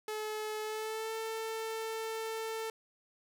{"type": "tone with pitch glide", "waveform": "sawtooth", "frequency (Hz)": [429.6, 445.5], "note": ["A4", "A4"], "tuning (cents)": [-41, 22], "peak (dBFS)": -32, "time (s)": [0.08, 2.7], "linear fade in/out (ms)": 2, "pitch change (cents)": 63, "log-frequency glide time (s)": [0.62, 1.13], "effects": []}